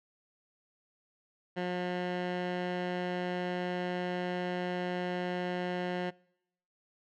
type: tone with low-pass filter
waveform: 15% pulse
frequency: 179.4 Hz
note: F3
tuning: 47 cents sharp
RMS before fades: -34 dBFS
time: 1.56-6.11 s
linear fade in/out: 20 ms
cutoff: 2700 Hz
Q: 1.1
effects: noise-tail reverb RT60 0.8 s tail -26 dB re dry